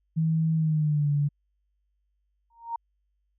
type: tone with pitch glide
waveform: sine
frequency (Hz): 160.7 to 144.83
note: E3 to D3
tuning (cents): -44 to -24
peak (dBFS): -21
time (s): 0.16-1.29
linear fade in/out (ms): 20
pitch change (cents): -180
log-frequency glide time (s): 0.55-1.1
type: tone with exponential growth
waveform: sine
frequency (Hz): 928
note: A#5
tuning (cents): -8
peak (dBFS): -25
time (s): 2.5-2.76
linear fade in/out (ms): 5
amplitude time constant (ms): 55
effects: added 50 Hz sine -70 dBFS peak until 3.38 s